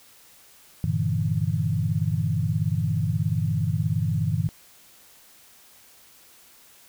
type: chord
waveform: sine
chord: E half-diminished seventh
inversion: first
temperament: equal with one note detuned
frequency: 98 / 116.54 / 147.94 / 164.81 Hz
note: G2 / Bb2 / D3 / E3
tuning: 0 / 0 / +13 / 0 cents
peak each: -27 dBFS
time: 0.84-4.49 s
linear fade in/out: 0 ms
effects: white hiss -53 dBFS RMS until 6.88 s